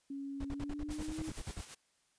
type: tone with pitch glide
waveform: sine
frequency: 277.2 to 314.8 Hz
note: C#4 to D#4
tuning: 0 to +20 cents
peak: -39 dBFS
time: 0.1-1.3 s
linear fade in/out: 5 ms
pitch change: +220 cents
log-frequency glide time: 0.46-1.18 s
type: noise bursts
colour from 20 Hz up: brown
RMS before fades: -41 dBFS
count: 13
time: 0.4-1.612 s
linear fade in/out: 5 ms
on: 48 ms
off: 49 ms
type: noise with tremolo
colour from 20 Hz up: white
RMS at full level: -48 dBFS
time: 0.9-1.75 s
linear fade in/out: 10 ms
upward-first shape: sine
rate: 8.8 Hz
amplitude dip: 50%
effects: white hiss -74 dBFS RMS until 2.18 s + resampled to 22050 Hz